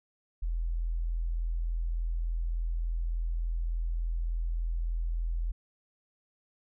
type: tone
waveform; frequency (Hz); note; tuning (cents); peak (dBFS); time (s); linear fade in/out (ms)
sine; 41.72; E1; +22; -28; 0.42-5.52; 10
effects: none